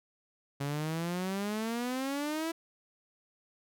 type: exponential sweep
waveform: sawtooth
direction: up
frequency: 138.59 to 333.5 Hz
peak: -28 dBFS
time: 0.6-2.52 s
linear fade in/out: 10 ms
effects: none